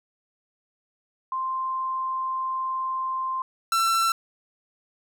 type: tone pair in turn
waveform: sine / 45% pulse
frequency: 1046.5 / 1343.3 Hz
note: C6 / E6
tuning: 0 / +32 cents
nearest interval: major third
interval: 432 cents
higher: second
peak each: -25 / -20 dBFS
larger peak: second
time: 1.32-3.42 / 3.72-4.12 s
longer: first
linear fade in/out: 2 ms
effects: none